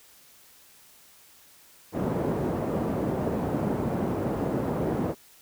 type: band-pass noise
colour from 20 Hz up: pink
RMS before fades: -28 dBFS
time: 1.92-5.15 s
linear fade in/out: 50 ms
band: 140 to 600 Hz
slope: 12 dB/octave
effects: white hiss -55 dBFS RMS until 5.41 s